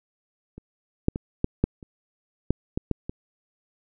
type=clicks; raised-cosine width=3 ms; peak=-27 / -6 / -16 / -8 / -6 / -29 / -7 / -12 / -10 / -18 dBFS; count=10; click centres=0.58 / 1.084 / 1.159 / 1.444 / 1.64 / 1.828 / 2.506 / 2.775 / 2.913 / 3.095 s; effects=none